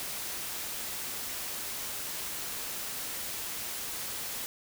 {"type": "noise", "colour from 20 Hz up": "white", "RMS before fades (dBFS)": -37, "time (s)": [0, 4.46], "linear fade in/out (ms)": 0, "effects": []}